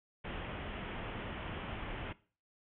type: low-pass noise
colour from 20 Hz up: pink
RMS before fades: -42 dBFS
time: 0.24-2.13 s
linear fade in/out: 10 ms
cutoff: 3300 Hz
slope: 96 dB/octave
effects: noise-tail reverb RT60 0.4 s tail -19 dB re dry